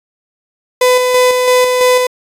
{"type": "tone with tremolo", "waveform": "35% pulse", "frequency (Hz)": 502, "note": "B4", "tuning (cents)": 28, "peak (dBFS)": -5, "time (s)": [0.81, 2.07], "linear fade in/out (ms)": 5, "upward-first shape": "square", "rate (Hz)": 3, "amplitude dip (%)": 35, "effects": ["resampled to 32000 Hz"]}